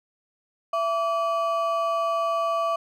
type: ring-modulated tone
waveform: triangle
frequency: 910 Hz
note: A#5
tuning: 42 cents flat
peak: -17 dBFS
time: 0.73-2.76 s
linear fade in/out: 5 ms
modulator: 243 Hz
effects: none